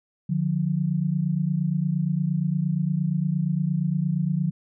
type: tone pair together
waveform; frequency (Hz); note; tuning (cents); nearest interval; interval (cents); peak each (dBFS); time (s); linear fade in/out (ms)
sine; 149.9 / 178.51; D3 / F3; +36 / +38; minor third; 302; -24 / -24; 0.29-4.51; 10
effects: none